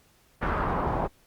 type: noise with low-pass filter sweep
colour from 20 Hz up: pink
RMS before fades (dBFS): -27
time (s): 0.41-1.08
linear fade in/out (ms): 20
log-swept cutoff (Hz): 1500 to 810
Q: 2.2
effects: pink hiss -62 dBFS RMS until 1.26 s + Opus 48 kbps